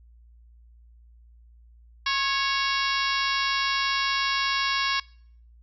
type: harmonic tone with a mistuned harmonic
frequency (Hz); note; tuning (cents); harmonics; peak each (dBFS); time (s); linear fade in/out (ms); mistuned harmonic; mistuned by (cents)
554.4; C#5; 0; 2 / 3 / 4 / 5 / 6 / 7 / 8 / 9 / 10; -28 / -30 / -31 / -32 / -33 / -33 / -34 / -35 / -35; 2.06-5; 5; 2; -39
effects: noise-tail reverb RT60 0.6 s tail -24 dB re dry + added 58 Hz sine -50 dBFS peak until 5.62 s